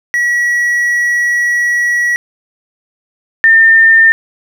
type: tone pair in turn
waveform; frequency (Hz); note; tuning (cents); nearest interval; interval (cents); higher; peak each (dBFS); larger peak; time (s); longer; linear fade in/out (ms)
triangle / sine; 1927 / 1806.8; B6 / A6; -43 / +45; minor second; 112; first; -8 / -3; second; 0.14-2.16 / 3.44-4.12; first; 0
effects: none